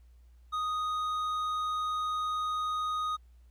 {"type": "tone with hard clipping", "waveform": "sine", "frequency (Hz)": 1244.5, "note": "D#6", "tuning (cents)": 0, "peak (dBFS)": -31, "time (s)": [0.52, 3.17], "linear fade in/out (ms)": 20, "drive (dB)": 6, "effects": ["added 60 Hz sine -54 dBFS peak until 3.5 s", "pink hiss -75 dBFS RMS until 3.5 s"]}